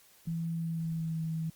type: tone with pitch glide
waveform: sine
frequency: 165.6 to 161.07 Hz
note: E3 to E3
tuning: +8 to -40 cents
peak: -31 dBFS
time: 0.27-1.5 s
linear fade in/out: 5 ms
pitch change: -48 cents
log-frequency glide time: 0.56-1.21 s
effects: white hiss -61 dBFS RMS until 1.55 s + Opus 48 kbps